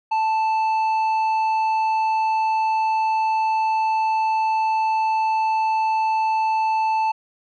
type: tone with tanh clipping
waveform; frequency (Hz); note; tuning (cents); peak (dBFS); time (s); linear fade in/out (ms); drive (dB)
sine; 880; A5; 0; -19; 0.11-7.12; 10; 7
effects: none